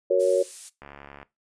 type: chord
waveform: sine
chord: F# major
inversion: none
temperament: just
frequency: 370 / 462.5 / 555 Hz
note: F#4 / A#4 / C#5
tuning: 0 / -14 / +2 cents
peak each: -23 / -23 / -20 dBFS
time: 0.1-0.43 s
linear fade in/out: 10 ms
type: noise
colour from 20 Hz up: violet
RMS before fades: -35 dBFS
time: 0.19-0.7 s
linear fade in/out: 20 ms
type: click train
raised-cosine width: 0.5 ms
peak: -27 dBFS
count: 30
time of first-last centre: 0.82-1.229 s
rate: 70.9 Hz
effects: noise-tail reverb RT60 0.2 s tail -18 dB re dry + resampled to 22050 Hz